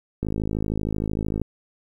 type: click train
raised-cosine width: 3 ms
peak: -13 dBFS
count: 64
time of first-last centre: 0.23-1.416 s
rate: 53.1 Hz
effects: 9-bit